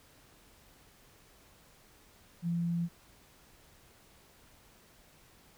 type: tone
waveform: sine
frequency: 170.6 Hz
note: F3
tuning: 40 cents flat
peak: -29 dBFS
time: 2.42-2.89 s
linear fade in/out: 50 ms
effects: pink hiss -61 dBFS RMS until 5.57 s